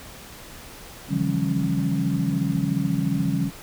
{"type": "tone cluster", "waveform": "sine", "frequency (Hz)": [139.2, 161.7, 175.8, 198.9, 275.1], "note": ["C#3", "E3", "F3", "G3", "C#4"], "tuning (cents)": [8, -33, 12, 25, -13], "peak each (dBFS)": -27, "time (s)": [1.08, 3.51], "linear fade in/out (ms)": 50, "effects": ["pink hiss -42 dBFS RMS until 3.62 s"]}